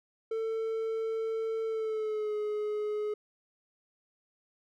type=tone with pitch glide; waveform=triangle; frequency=446.7 to 421.6 Hz; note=A4 to G#4; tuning=+26 to +26 cents; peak=-28 dBFS; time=0.31-3.14 s; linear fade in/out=5 ms; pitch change=-100 cents; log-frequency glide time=1.66-2.35 s; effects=none